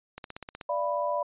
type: click train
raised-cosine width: 0.3 ms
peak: -23 dBFS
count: 8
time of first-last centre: 0.18-0.612 s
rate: 16.2 Hz
type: chord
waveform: sine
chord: B diminished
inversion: first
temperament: equal with one note detuned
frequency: 587.3 / 683.7 / 987.8 Hz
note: D5 / F5 / B5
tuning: 0 / -37 / 0 cents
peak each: -29 / -33 / -30 dBFS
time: 0.69-1.23 s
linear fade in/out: 5 ms
effects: resampled to 8000 Hz